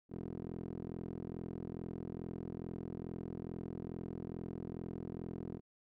15% pulse tone with band-pass filter, 42.34 Hz, E1, 47 cents sharp, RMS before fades -44 dBFS, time 0.09-5.61 s, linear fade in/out 50 ms, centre 280 Hz, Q 3.9, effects none

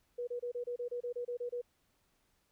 sine tone bursts, 485.2 Hz, B4, 31 cents flat, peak -35 dBFS, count 12, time 0.18-1.616 s, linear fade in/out 10 ms, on 94 ms, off 28 ms, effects pink hiss -75 dBFS RMS until 2.51 s

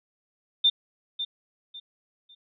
sine tone with echo, 3592 Hz, A7, 35 cents sharp, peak -16 dBFS, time 0.64-0.7 s, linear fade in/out 10 ms, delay 550 ms, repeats 3, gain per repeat -11 dB, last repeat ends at 2.35 s, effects none

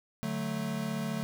square chord, D major, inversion none, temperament equal, 146.83 / 185 / 220 Hz, D3 / F#3 / A3, 0 / 0 / 0 cents, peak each -38 / -38 / -35 dBFS, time 0.23-1.23 s, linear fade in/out 0 ms, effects none

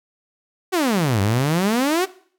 sawtooth exponential two-way sweep, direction down then up, 392 to 95.2 to 392 Hz, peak -13 dBFS, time 0.72-2.06 s, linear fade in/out 20 ms, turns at 1.21 s, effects noise-tail reverb RT60 0.5 s tail -18 dB re dry

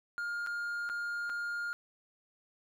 triangle tone with dropouts, 1413 Hz, F6, 20 cents sharp, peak -32 dBFS, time 0.18-1.73 s, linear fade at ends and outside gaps 0 ms, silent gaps 0.464-0.471 / 0.891-0.898 / 1.295-1.299 s, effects none

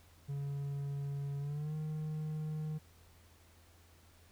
triangle tone with pitch glide, 140.8 to 154.43 Hz, C#3 to D#3, +27 to -13 cents, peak -34 dBFS, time 0.28-2.79 s, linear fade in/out 20 ms, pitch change +160 cents, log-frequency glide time 1.39-1.74 s, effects added 84 Hz sine -62 dBFS peak until 4.31 s + pink hiss -65 dBFS RMS until 4.31 s

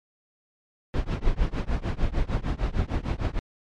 brown noise with tremolo, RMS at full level -21 dBFS, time 0.94-3.39 s, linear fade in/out 0 ms, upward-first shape triangle, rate 6.6 Hz, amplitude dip 100%, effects low-pass 4000 Hz 12 dB/octave + MP3 64 kbps

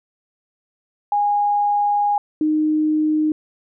sine tone pair in turn, 822 / 307.9 Hz, G#5 / D#4, -18 / -18 cents, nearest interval octave + perfect fourth, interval 1700 cents, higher first, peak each -15 dBFS, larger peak neither, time 1.12-2.18 / 2.41-3.32 s, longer first, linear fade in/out 2 ms, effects none

